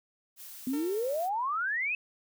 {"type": "noise", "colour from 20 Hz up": "blue", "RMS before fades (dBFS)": -46, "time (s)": [0.36, 1.3], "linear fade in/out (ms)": 50}
{"type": "exponential sweep", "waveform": "sine", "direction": "up", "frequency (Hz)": [246.9, 2637], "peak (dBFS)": -28, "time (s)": [0.67, 1.95], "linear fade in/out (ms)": 2}
{"type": "tone with exponential decay", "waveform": "sawtooth", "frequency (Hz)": 453.4, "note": "A#4", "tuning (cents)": -48, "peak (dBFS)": -37, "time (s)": [0.73, 1.75], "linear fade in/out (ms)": 5, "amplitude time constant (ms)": 220}
{"effects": []}